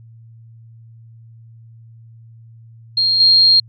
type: tone with level steps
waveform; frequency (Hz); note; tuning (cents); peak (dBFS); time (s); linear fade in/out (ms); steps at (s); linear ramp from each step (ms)
sine; 4228; C8; +17; -12 / -7; 2.97-3.6; 5; 3.2; 5
effects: added 114 Hz sine -39 dBFS peak until 3.68 s + MP3 48 kbps